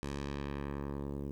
10% pulse tone with low-pass filter sweep, 70.5 Hz, C#2, 30 cents sharp, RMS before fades -39 dBFS, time 0.03-1.31 s, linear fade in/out 0 ms, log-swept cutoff 9500 to 410 Hz, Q 0.83, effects 10-bit

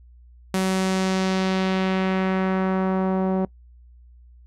sawtooth tone with low-pass filter sweep, 188.7 Hz, F#3, 34 cents sharp, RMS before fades -22 dBFS, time 0.54-3.45 s, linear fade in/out 2 ms, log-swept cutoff 11000 to 710 Hz, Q 1.1, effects noise-tail reverb RT60 0.1 s tail -23 dB re dry + added 60 Hz sine -46 dBFS peak until 4.46 s

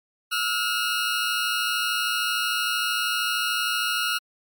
20% pulse tone pair together, 1311.9 / 1425 Hz, E6 / F6, -9 / +34 cents, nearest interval minor second, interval 143 cents, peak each -23 / -19 dBFS, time 0.31-4.19 s, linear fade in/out 20 ms, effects MP3 96 kbps

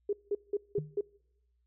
sine tone bursts, 408.5 Hz, G#4, 29 cents flat, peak -27 dBFS, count 5, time 0.09-1.01 s, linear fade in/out 5 ms, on 40 ms, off 180 ms
sine tone with exponential decay, 151.1 Hz, D3, 50 cents sharp, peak -31 dBFS, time 0.78-1.01 s, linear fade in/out 0 ms, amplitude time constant 50 ms
effects noise-tail reverb RT60 0.8 s tail -25 dB re dry + added 60 Hz sine -70 dBFS peak until 1.66 s

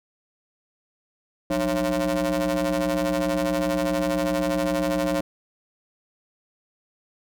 30% pulse ring-modulated tone, 123.2 Hz, B2, 4 cents flat, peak -16 dBFS, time 1.5-5.21 s, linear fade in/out 5 ms, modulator 425 Hz, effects none

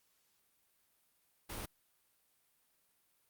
pink noise, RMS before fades -43 dBFS, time 1.49-1.66 s, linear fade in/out 10 ms, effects white hiss -75 dBFS RMS until 3.29 s + Opus 48 kbps

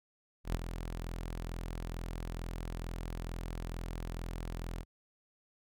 sawtooth tone with ADSR envelope, 42.24 Hz, E1, 43 cents sharp, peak -25 dBFS, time 0.44-4.85 s, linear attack 110 ms, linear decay 14 ms, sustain -9 dB, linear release 52 ms, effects none

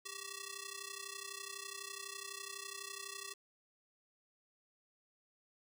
5% pulse ring-modulated tone, 762 Hz, G5, 49 cents flat, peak -30 dBFS, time 0.05-3.34 s, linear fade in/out 5 ms, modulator 365 Hz, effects 12-bit

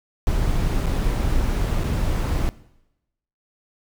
brown noise with dropouts, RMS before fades -21 dBFS, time 0.27-2.49 s, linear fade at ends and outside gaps 0 ms, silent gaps 0.858-0.866 / 1.835-1.841 s, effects noise-tail reverb RT60 0.9 s tail -19 dB re dry

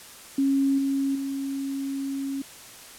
sine tone with level steps, 273.8 Hz, C#4, 21 cents flat, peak -19 / -22 / -27 dBFS, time 0.38-2.42 s, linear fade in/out 5 ms, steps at 0.78 / 1.15 s, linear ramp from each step 5 ms, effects white hiss -45 dBFS RMS until 2.98 s + low-pass 12000 Hz 12 dB/octave

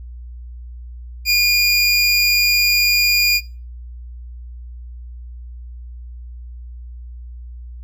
square tone pair together, 2426 / 4852 Hz, D#7 / D#8, -44 / -44 cents, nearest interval octave, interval 1200 cents, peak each -16 dBFS, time 1.25-3.41 s, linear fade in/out 50 ms, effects noise-tail reverb RT60 0.3 s tail -19 dB re dry + added 60 Hz sine -31 dBFS peak until 7.83 s

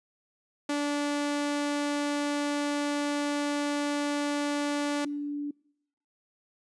sawtooth / sine tone pair in turn, 290.2 / 290.2 Hz, D4 / D4, -21 / -21 cents, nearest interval unison, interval 0 cents, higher neither, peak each -23 / -30 dBFS, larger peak first, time 0.69-5.05 / 5.05-5.51 s, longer first, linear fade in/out 5 ms, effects noise-tail reverb RT60 0.8 s tail -26 dB re dry + resampled to 22050 Hz

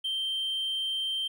triangle tone, 3136 Hz, G7, in tune, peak -26 dBFS, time 0.04-1.28 s, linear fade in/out 10 ms, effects tanh soft clip ceiling -22 dBFS

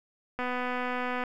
click train, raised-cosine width 0.5 ms, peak -18 dBFS, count 212, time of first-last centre 0.39-1.237 s, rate 249 Hz, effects 10-bit

